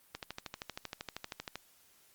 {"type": "click train", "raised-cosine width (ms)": 0.2, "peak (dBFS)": -22, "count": 19, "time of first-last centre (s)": [0.15, 1.556], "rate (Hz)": 12.8, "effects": ["white hiss -65 dBFS RMS until 2.14 s", "Opus 32 kbps"]}